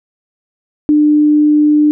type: tone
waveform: sine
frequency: 299.3 Hz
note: D4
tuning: 33 cents sharp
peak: -6 dBFS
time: 0.89-1.91 s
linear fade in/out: 0 ms
effects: none